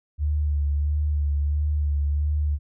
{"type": "tone with vibrato", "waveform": "sine", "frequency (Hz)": 73.5, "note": "D2", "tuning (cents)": 2, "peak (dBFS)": -20, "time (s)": [0.18, 2.59], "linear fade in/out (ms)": 50, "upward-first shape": "sine", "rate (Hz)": 1.5, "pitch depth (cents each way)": 34, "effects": []}